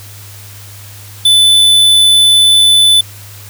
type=tone; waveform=square; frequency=3501 Hz; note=A7; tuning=9 cents flat; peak=-5 dBFS; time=1.25-3.01 s; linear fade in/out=5 ms; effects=added 101 Hz sine -32 dBFS peak until 3.49 s + white hiss -35 dBFS RMS until 3.49 s